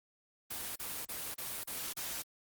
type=noise bursts; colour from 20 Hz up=white; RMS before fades=-40 dBFS; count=6; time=0.5-2.225 s; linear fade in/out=10 ms; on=260 ms; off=33 ms; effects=Opus 24 kbps